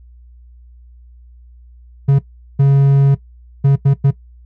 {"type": "tone bursts at uneven times", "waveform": "triangle", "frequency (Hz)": 138.59, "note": "C#3", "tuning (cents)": 0, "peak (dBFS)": -5, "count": 5, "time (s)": [[2.08, 2.19], [2.59, 3.15], [3.64, 3.76], [3.85, 3.94], [4.04, 4.11]], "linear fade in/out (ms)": 10, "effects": ["noise-tail reverb RT60 0.1 s tail -17 dB re dry", "added 60 Hz sine -39 dBFS peak until 4.45 s"]}